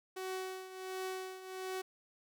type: tone with tremolo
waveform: sawtooth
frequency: 375.2 Hz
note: F#4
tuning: 24 cents sharp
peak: -33 dBFS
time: 0.16-1.82 s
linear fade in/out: 10 ms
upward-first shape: triangle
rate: 1.4 Hz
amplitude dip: 75%
effects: none